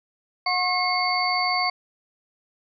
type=tone cluster; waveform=sine; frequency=727 / 1086 / 2159 / 4553 Hz; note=F#5 / C#6 / C#7 / C#8; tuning=-31 / -36 / -46 / +45 cents; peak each=-26 dBFS; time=0.46-1.7 s; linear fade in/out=5 ms; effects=none